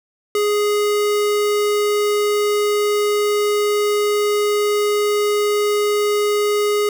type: tone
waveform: square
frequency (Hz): 415.3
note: G#4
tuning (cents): 0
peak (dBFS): -16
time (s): 0.35-6.89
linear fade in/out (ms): 2
effects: none